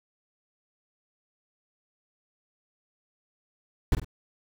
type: noise with echo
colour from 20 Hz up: brown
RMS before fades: -20 dBFS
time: 3.92-3.95 s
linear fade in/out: 2 ms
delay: 48 ms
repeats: 2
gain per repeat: -9 dB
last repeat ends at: 4.046 s
effects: none